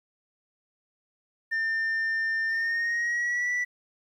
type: tone with pitch glide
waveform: sine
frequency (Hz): 1800 to 1962.9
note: A6 to B6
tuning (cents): +39 to -11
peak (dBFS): -22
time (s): 1.51-3.65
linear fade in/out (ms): 20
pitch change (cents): +150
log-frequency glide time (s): 2.48-3.51
effects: tanh soft clip ceiling -24 dBFS + 10-bit